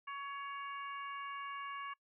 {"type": "harmonic tone", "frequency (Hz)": 560, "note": "C#5", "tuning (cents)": 18, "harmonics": [2, 3, 4, 5], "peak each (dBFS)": [-42, -49, -51, -53], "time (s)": [0.07, 1.94], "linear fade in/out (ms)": 10, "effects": ["noise-tail reverb RT60 0.1 s tail -23 dB re dry"]}